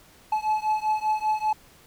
triangle beating tone pair, 858 / 863.1 Hz, A5 / A5, -44 / -34 cents, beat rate 5.1 Hz, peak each -23 / -24 dBFS, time 0.32-1.53 s, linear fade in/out 5 ms, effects pink hiss -54 dBFS RMS until 1.86 s

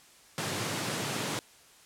pink high-pass noise, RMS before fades -33 dBFS, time 0.38-1.39 s, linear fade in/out 0 ms, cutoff 100 Hz, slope 96 dB/octave, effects white hiss -57 dBFS RMS until 1.85 s + low-pass 10000 Hz 12 dB/octave

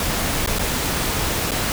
pink noise with dropouts, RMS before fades -22 dBFS, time 0-1.72 s, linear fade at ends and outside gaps 1 ms, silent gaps 0.462-0.473 / 0.586-0.593 / 1.509-1.517 s, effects none

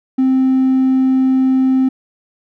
triangle tone, 261.8 Hz, C4, 1 cent sharp, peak -7 dBFS, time 0.18-1.89 s, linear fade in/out 10 ms, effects tanh soft clip ceiling -5 dBFS

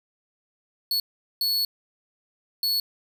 45% pulse tone bursts at uneven times, 4400 Hz, C#8, 14 cents flat, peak -21 dBFS, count 3, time 0.91-1 / 1.41-1.65 / 2.63-2.8 s, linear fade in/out 2 ms, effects none

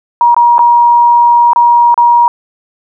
sine tone with dropouts, 951 Hz, A#5, 34 cents sharp, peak -3 dBFS, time 0.21-2.28 s, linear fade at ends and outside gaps 1 ms, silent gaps 0.345-0.365 / 0.582-0.592 / 1.533-1.56 / 1.943-1.977 s, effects none

